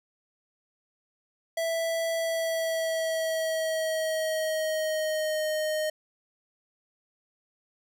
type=tone with pitch glide; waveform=square; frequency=659.3 to 618.7 Hz; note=E5 to D#5; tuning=0 to -10 cents; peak=-27 dBFS; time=1.57-5.9 s; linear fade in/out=5 ms; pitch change=-110 cents; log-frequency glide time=2.16-5.46 s; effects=none